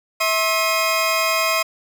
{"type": "tone cluster", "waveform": "25% pulse", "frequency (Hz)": [650, 1070, 2500], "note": ["E5", "C6", "D#7"], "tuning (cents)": [-24, 38, 8], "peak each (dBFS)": -18, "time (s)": [0.2, 1.63], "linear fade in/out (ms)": 10, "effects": []}